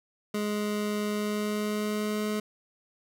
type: tone with pitch glide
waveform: 25% pulse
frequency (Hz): 209 to 212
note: G#3 to G#3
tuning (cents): +11 to +36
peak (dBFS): -24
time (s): 0.34-2.4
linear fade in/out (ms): 5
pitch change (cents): +25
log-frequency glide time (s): 1.11-2.29
effects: none